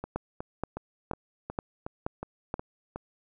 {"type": "two click trains", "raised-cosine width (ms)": 1, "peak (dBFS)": [-16, -21], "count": [6, 9], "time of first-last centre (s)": [[0.16, 2.541], [0.04, 2.96]], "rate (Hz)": [2.1, 2.74], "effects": []}